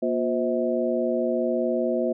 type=tone cluster; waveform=sine; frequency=237.6 / 357.1 / 516 / 641 Hz; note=A#3 / F4 / C5 / E5; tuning=+33 / +39 / -24 / -49 cents; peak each=-27 dBFS; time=0.02-2.13 s; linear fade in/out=10 ms; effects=none